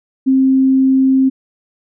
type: tone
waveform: sine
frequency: 264.8 Hz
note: C4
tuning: 21 cents sharp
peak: -8 dBFS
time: 0.26-1.3 s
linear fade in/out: 20 ms
effects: none